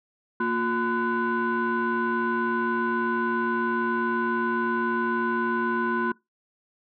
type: tone cluster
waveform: sine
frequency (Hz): 232.3 / 356 / 1015 / 1487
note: A#3 / F4 / B5 / F#6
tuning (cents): -6 / +33 / +47 / +8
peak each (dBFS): -27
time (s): 0.4-6.12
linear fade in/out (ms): 5
effects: noise-tail reverb RT60 0.2 s tail -23 dB re dry + tanh soft clip ceiling -17 dBFS